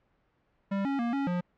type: tone with pitch steps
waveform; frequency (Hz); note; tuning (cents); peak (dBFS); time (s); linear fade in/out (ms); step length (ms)
square; 197.2 / 276.2 / 235.7 / 277.1 / 177.4; G3 / C#4 / A#3 / C#4 / F3; +11 / -6 / +19 / -1 / +27; -28; 0.71-1.41; 10; 140
effects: pink hiss -71 dBFS RMS until 1.57 s + low-pass 2000 Hz 12 dB/octave